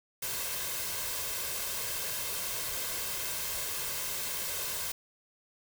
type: noise with comb filter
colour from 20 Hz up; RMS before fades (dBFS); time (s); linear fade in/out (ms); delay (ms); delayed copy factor
white; -35; 0.22-4.92; 5; 1.9; +0.55
effects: none